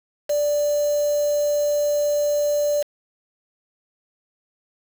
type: tone with quantisation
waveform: sine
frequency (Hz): 587.3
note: D5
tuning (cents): 0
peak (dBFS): -18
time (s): 0.29-2.83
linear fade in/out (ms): 10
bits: 5
effects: none